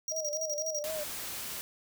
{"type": "tone with tremolo", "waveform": "square", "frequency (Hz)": 5710, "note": "F8", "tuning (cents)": 37, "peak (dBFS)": -32, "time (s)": [0.08, 0.83], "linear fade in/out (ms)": 2, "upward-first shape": "square", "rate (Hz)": 12, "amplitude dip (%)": 80}
{"type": "tone with vibrato", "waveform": "sine", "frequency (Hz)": 612, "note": "D#5", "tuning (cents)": -29, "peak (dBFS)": -34, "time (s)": [0.11, 1.04], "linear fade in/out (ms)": 10, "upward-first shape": "sine", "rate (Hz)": 4, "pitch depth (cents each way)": 72}
{"type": "noise", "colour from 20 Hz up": "white", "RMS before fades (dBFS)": -39, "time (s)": [0.84, 1.61], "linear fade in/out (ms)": 0}
{"effects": []}